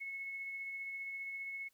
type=tone with tremolo; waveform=sine; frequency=2192 Hz; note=C#7; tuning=20 cents flat; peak=-39 dBFS; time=0-1.69 s; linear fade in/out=20 ms; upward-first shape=triangle; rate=15 Hz; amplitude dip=30%; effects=white hiss -75 dBFS RMS until 1.73 s